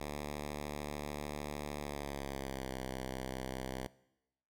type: tone with pitch glide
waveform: 5% pulse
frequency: 73.42 to 65.03 Hz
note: D2 to C2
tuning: 0 to -10 cents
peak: -28 dBFS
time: 0-3.87 s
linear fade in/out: 5 ms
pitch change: -210 cents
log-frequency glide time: 1.79-2.74 s
effects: noise-tail reverb RT60 0.9 s tail -21 dB re dry